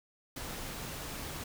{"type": "noise", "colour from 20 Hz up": "pink", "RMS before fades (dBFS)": -41, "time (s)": [0.36, 1.44], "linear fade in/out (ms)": 5, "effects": []}